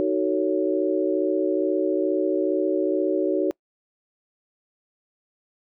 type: chord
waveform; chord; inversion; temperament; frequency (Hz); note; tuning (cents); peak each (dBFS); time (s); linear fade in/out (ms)
sine; D# half-diminished seventh; none; just; 311.1 / 373.4 / 448 / 560; D#4 / F#4 / A4 / C#5; 0 / +16 / +31 / +18; -25 / -23 / -29 / -26; 0-3.51; 0
effects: noise-tail reverb RT60 0.1 s tail -25 dB re dry